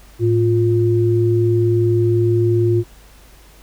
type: tone pair together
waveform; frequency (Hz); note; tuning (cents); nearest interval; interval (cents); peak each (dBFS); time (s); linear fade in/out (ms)
sine; 110 / 350.9; A2 / F4; 0 / +8; octave + minor sixth; 2008; -15 / -15; 0.19-2.84; 50
effects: added 50 Hz sine -44 dBFS peak until 3.62 s + pink hiss -48 dBFS RMS until 3.62 s